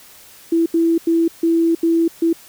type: tone bursts at uneven times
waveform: sine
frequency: 331.9 Hz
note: E4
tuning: 12 cents sharp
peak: -12 dBFS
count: 6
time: 0.52-0.66 / 0.74-0.98 / 1.07-1.28 / 1.43-1.75 / 1.83-2.08 / 2.22-2.33 s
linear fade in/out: 5 ms
effects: white hiss -44 dBFS RMS until 2.48 s